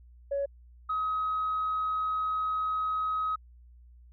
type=tone pair in turn; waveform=sine; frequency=560 / 1268.5 Hz; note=C#5 / D#6; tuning=+18 / +33 cents; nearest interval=octave + major second; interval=1415 cents; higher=second; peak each=-26 dBFS; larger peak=neither; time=0.31-0.46 / 0.89-3.36 s; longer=second; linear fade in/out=10 ms; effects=tanh soft clip ceiling -23 dBFS + added 60 Hz sine -51 dBFS peak until 4.12 s